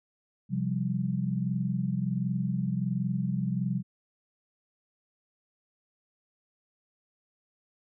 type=chord; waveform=sine; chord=C suspended fourth; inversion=none; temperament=equal; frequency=130.81 / 174.61 / 196 Hz; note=C3 / F3 / G3; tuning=0 / 0 / 0 cents; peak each=-31 dBFS; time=0.49-3.83 s; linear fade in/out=50 ms; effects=none